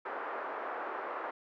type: band-pass noise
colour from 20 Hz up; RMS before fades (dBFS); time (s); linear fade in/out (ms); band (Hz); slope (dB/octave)
white; -39; 0.05-1.31; 5; 380 to 1400; 24
effects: none

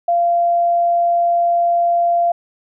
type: tone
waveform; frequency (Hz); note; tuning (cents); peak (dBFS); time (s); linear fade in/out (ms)
sine; 690; F5; -21; -12; 0.08-2.32; 5
effects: none

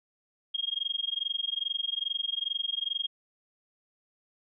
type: tone with amplitude modulation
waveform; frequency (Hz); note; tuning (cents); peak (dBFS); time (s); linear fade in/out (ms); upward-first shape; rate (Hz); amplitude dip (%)
sine; 3248; G#7; -39; -25; 0.54-3.07; 10; sine; 22.4; 100
effects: none

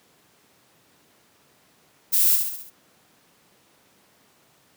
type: noise with echo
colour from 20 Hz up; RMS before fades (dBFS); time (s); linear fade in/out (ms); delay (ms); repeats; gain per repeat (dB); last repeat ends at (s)
violet; -19; 2.12-2.37; 20; 67; 5; -5; 2.705
effects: pink hiss -59 dBFS RMS until 4.76 s + high-pass 150 Hz 12 dB/octave

